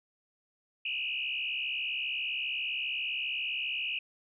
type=tone with frequency modulation; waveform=sine; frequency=2700 Hz; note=E7; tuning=41 cents sharp; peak=-31 dBFS; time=0.85-3.99 s; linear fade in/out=5 ms; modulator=67.5 Hz; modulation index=3.5; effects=none